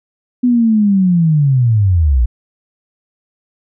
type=linear sweep; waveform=sine; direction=down; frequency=251.1 to 55 Hz; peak=-8 dBFS; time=0.43-2.26 s; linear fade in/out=10 ms; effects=none